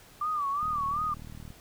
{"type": "tone with vibrato", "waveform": "sine", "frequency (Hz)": 1174.7, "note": "D6", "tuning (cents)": 0, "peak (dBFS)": -27, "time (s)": [0.21, 1.14], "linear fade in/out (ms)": 5, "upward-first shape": "sine", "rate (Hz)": 2.7, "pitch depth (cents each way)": 110}
{"type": "click train", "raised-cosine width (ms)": 5, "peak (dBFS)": -32, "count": 35, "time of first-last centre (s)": [0.63, 1.504], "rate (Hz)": 38.9}
{"effects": ["pink hiss -54 dBFS RMS until 1.6 s"]}